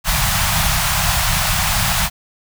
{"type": "band-stop noise", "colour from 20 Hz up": "pink", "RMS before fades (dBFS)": -17, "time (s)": [0.04, 2.1], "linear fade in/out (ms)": 50, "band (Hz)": [180, 670], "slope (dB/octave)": 48, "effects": []}